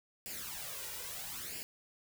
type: noise with flanger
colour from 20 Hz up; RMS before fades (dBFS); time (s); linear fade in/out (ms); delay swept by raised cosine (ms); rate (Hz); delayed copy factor
white; -43; 0.26-1.63; 0; 0.4 to 2.1; 0.76; +0.7
effects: none